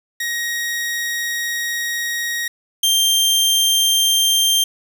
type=tone pair in turn; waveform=sawtooth; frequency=1884 / 3168 Hz; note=A#6 / G7; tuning=+18 / +18 cents; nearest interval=major sixth; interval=900 cents; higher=second; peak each=-17 / -10 dBFS; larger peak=second; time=0.2-2.48 / 2.83-4.64 s; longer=first; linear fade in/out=5 ms; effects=7-bit

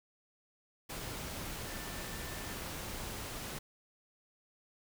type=tone in noise; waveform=sine; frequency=1779 Hz; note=A6; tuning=19 cents sharp; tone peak=-52 dBFS; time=1.67-2.54 s; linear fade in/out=10 ms; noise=pink; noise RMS=-42 dBFS; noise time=0.89-3.59 s; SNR=-13 dB; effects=none

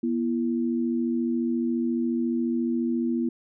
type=tone pair together; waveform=sine; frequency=241 / 335.3 Hz; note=B3 / E4; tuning=-42 / +30 cents; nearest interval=tritone; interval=572 cents; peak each=-24 / -28 dBFS; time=0.03-3.29 s; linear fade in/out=5 ms; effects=none

